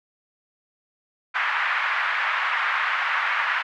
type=band-pass noise; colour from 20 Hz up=white; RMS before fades=-24 dBFS; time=1.34-3.63 s; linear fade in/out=20 ms; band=990 to 2100 Hz; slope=24 dB/octave; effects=none